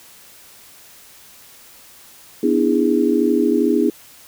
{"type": "chord", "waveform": "sine", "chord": "E dominant seventh", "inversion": "second", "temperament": "just", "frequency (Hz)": [247.2, 296.7, 329.6, 412], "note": ["B3", "D4", "E4", "G#4"], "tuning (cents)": [2, 18, 0, -14], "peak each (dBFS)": -19, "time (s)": [2.43, 3.9], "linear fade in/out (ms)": 5, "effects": ["white hiss -45 dBFS RMS until 4.27 s"]}